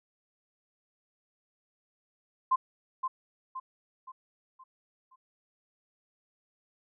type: tone with echo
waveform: sine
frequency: 1043 Hz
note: C6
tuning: 6 cents flat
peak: -21 dBFS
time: 2.51-2.56 s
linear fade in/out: 10 ms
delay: 520 ms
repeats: 5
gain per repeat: -7 dB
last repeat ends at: 5.16 s
effects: none